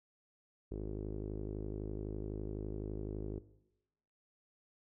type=tone with low-pass filter; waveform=sawtooth; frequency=51.91 Hz; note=G#1; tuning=in tune; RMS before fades=-41 dBFS; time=0.71-3.39 s; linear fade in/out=5 ms; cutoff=390 Hz; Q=4.1; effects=noise-tail reverb RT60 0.9 s tail -17 dB re dry